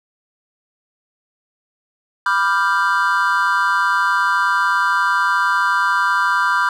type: chord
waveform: triangle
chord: G dominant seventh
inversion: first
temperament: equal with one note detuned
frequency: 987.8 / 1182.1 / 1396.9 / 1568 Hz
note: B5 / D6 / F6 / G6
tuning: 0 / +11 / 0 / 0 cents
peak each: -18 dBFS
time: 2.26-6.69 s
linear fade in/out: 2 ms
effects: none